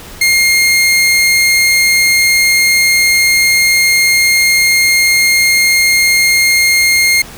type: tone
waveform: sawtooth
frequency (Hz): 2129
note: C7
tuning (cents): +30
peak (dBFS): -4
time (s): 0.21-7.22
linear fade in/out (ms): 5
effects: pink hiss -32 dBFS RMS until 7.37 s